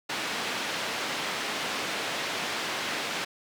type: band-pass noise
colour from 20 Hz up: white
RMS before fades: -32 dBFS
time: 0.09-3.25 s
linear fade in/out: 10 ms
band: 180 to 3300 Hz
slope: 12 dB/octave
effects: none